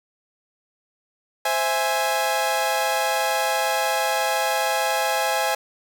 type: chord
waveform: sawtooth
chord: C augmented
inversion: none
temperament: equal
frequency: 523.3 / 659.3 / 830.6 Hz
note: C5 / E5 / G#5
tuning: 0 / 0 / 0 cents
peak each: -23 / -22 / -19 dBFS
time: 1.45-5.55 s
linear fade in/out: 5 ms
effects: none